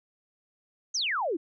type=exponential sweep; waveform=sine; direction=down; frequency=6645 to 295.8 Hz; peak=-26 dBFS; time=0.94-1.37 s; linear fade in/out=10 ms; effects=none